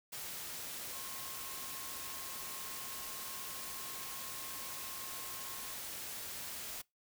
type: tone in noise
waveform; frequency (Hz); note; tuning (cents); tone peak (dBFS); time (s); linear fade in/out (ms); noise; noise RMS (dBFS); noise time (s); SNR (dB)
sine; 1074; C6; +45; -53; 0.92-5.74; 10; white; -44; 0.12-6.82; -12
effects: noise-tail reverb RT60 0.2 s tail -24 dB re dry